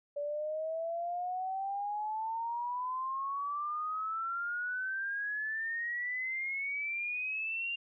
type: exponential sweep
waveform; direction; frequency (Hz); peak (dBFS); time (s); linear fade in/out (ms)
sine; up; 574 to 2800; -33; 0.16-7.76; 10
effects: none